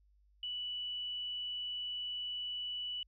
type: tone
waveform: sine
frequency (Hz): 2960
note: F#7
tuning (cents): 0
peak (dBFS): -37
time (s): 0.43-3.03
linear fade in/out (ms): 2
effects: added 50 Hz sine -65 dBFS peak until 3.07 s